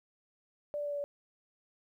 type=tone with pitch steps; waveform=sine; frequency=587.3 / 583.6 / 579.9 / 576.2 / 572.6 Hz; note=D5 / D5 / D5 / D5 / D5; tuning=0 / -11 / -22 / -33 / -44 cents; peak=-33 dBFS; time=0.74-1.04 s; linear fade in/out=0 ms; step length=60 ms; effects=12-bit